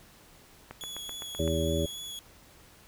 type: click train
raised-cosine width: 0.5 ms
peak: -25 dBFS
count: 7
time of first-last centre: 0.71-1.477 s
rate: 7.82 Hz
type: tone with vibrato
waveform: sawtooth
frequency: 3374 Hz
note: G#7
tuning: 27 cents sharp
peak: -35 dBFS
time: 0.81-2.19 s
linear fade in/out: 0 ms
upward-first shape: triangle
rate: 3.5 Hz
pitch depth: 17 cents each way
type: harmonic tone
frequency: 81.1 Hz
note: E2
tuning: 28 cents flat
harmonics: 1 / 2 / 3 / 4 / 5 / 7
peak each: -31 / -33 / -36 / -34 / -33 / -32 dBFS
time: 1.39-1.86 s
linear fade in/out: 5 ms
effects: pink hiss -56 dBFS RMS until 2.87 s